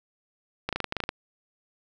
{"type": "clicks", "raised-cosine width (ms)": 0.3, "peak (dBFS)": -12, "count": 10, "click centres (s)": [0.69, 0.727, 0.76, 0.803, 0.843, 0.924, 0.967, 1.003, 1.038, 1.091], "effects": []}